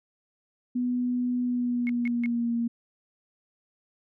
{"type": "tone with pitch glide", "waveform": "sine", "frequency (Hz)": [246.9, 234.1], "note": ["B3", "A#3"], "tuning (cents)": [0, 8], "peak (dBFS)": -24, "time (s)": [0.75, 2.68], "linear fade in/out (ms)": 10, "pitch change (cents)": -92, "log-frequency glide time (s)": [1.42, 2.54]}
{"type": "tone bursts", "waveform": "sine", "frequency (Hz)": 2177, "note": "C#7", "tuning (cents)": -32, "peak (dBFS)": -32, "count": 3, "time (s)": [1.87, 2.259], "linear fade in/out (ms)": 0, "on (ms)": 23, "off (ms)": 160}
{"effects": []}